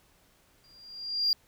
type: tone with exponential growth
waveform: sine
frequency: 4785 Hz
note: D8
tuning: 32 cents sharp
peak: -19 dBFS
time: 0.64-1.33 s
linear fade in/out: 1 ms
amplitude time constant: 150 ms
effects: tanh soft clip ceiling -18 dBFS + pink hiss -64 dBFS RMS until 1.47 s